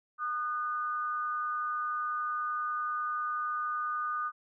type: tone pair together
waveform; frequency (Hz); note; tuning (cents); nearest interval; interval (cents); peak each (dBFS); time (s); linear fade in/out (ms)
sine; 1222 / 1488.3; D#6 / F#6; -32 / +10; minor third; 342; -31 / -38; 0.18-4.32; 50
effects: none